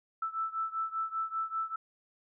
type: beating tone pair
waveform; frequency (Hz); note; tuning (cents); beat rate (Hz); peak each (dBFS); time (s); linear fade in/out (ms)
sine; 1318.5 / 1323.6; E6 / E6; 0 / +7; 5.1; -34 / -36; 0.22-1.76; 5
effects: none